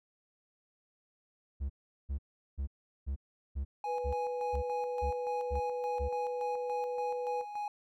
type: tone bursts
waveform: triangle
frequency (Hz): 68.8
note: C#2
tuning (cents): -12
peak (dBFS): -30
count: 10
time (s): 1.6-6.09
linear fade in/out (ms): 20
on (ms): 98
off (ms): 390
type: tone with tremolo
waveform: triangle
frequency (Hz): 830.6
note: G#5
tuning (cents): 0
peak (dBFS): -32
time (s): 3.84-7.68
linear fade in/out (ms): 2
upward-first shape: square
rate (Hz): 3.5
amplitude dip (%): 55
type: tone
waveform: sine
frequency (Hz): 493.9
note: B4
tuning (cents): 0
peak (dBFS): -34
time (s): 3.85-7.45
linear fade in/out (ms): 50
effects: none

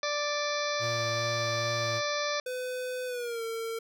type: harmonic tone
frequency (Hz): 587.3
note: D5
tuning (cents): 0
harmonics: 1 / 2 / 3 / 4 / 6 / 7 / 8 / 9 / 10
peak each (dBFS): -32 / -35 / -37 / -38 / -40 / -40 / -41 / -42 / -42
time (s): 0.03-2.4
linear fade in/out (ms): 2
type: tone with vibrato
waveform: 45% pulse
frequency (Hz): 115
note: A#2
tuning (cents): -23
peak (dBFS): -35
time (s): 0.79-2.02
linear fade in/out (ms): 50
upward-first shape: triangle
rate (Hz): 2.4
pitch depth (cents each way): 29
type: tone with pitch glide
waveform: square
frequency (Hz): 504 to 454.2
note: B4 to A#4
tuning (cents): +35 to -45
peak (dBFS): -33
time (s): 2.46-3.79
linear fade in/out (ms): 5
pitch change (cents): -180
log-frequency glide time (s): 3.06-3.43
effects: none

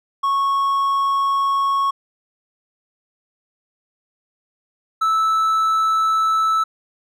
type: tone pair in turn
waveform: triangle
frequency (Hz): 1103 / 1311.7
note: C#6 / E6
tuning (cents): -9 / -9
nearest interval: minor third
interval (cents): 300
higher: second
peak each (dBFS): -14 / -13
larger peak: second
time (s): 0.23-1.91 / 5.01-6.64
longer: first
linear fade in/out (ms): 10
effects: none

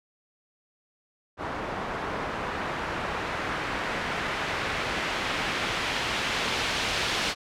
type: noise with low-pass filter sweep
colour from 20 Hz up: white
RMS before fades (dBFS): -30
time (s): 1.37-7.35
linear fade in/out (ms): 50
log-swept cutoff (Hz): 1100 to 3700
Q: 0.92
effects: none

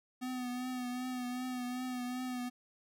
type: tone with vibrato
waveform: square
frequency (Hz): 250.5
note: B3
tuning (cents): +25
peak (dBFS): -37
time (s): 0.21-2.5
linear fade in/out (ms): 20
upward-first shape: triangle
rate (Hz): 2.6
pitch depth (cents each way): 38
effects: none

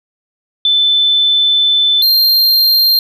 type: tone pair in turn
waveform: sine / square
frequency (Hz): 3520 / 4186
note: A7 / C8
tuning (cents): 0 / 0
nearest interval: minor third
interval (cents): 300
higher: second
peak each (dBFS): -8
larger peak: neither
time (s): 0.65-2.02 / 2.02-2.99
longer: first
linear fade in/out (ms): 2
effects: none

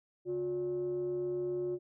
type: tone with frequency modulation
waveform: sine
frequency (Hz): 359.2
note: F4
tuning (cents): +49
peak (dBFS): -31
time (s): 0.25-1.79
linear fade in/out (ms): 50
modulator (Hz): 217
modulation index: 0.36
effects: tanh soft clip ceiling -27 dBFS

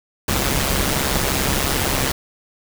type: noise with amplitude modulation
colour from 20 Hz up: pink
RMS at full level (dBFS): -17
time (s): 0.28-2.12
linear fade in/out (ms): 5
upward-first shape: sine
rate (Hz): 136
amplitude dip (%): 65
effects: none

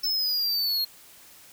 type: linear sweep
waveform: square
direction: down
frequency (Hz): 5290 to 4233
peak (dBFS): -24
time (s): 0.03-0.85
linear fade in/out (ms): 10
effects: white hiss -51 dBFS RMS until 1.52 s

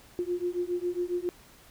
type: beating tone pair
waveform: sine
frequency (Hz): 350.3 / 357.6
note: F4 / F4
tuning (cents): +5 / +41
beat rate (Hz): 7.3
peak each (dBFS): -31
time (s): 0.19-1.29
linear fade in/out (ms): 0
effects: pink hiss -55 dBFS RMS until 1.7 s

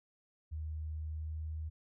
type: tone with pitch glide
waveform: sine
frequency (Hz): 77.78 to 78.41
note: D#2 to D#2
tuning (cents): 0 to +14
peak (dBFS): -37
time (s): 0.51-1.7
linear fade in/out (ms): 20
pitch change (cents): +14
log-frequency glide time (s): 1.09-1.37
effects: none

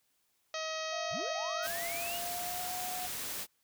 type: harmonic tone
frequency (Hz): 635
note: D#5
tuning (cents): +35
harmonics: 1 / 2 / 3 / 4 / 5 / 6 / 7 / 8 / 9 / 10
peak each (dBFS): -39 / -42 / -44 / -45 / -46 / -47 / -47 / -48 / -49 / -49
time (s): 0.54-1.67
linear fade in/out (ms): 2
type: tone with pitch glide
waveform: sine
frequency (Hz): 683 to 727.8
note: F5 to F#5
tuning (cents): -39 to -29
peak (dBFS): -39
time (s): 0.92-3.07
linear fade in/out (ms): 10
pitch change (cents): +110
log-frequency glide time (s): 1.96-2.71
type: linear sweep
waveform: triangle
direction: up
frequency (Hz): 54.7 to 2993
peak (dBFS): -39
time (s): 1.1-2.21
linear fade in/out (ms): 50
type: noise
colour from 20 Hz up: white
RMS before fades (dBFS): -39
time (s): 1.62-3.47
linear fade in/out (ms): 50
effects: white hiss -75 dBFS RMS until 3.63 s

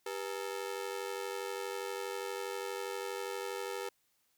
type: ring-modulated tone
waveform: sawtooth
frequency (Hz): 440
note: A4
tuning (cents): 0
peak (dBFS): -30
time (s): 0.06-3.89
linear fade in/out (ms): 5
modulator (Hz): 46.2
effects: white hiss -75 dBFS RMS until 4.37 s

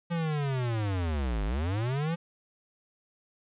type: linear two-way sweep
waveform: square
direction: down then up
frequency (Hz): 173.2 to 48 to 173.2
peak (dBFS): -28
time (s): 0.1-2.16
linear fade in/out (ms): 20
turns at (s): 1.44
effects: resampled to 8000 Hz + 10-bit

